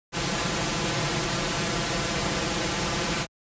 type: noise with comb filter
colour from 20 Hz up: pink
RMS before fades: -26 dBFS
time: 0.12-3.27 s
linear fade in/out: 50 ms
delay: 5.9 ms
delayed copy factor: +0.7
effects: high-pass 60 Hz 12 dB/octave + resampled to 16000 Hz